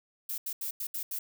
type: noise bursts at uneven times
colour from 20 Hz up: violet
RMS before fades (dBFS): -35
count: 6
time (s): 0.29-0.38 / 0.46-0.53 / 0.61-0.71 / 0.8-0.87 / 0.94-1.03 / 1.11-1.19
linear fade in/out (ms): 5
effects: none